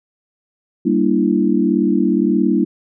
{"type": "chord", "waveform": "sine", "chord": "E half-diminished seventh", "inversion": "first", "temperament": "equal with one note detuned", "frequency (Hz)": [196, 233.1, 293.7, 335.2], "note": ["G3", "Bb3", "D4", "E4"], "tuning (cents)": [0, 0, 0, 29], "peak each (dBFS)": -18, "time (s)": [0.85, 2.65], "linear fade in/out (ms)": 10, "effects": []}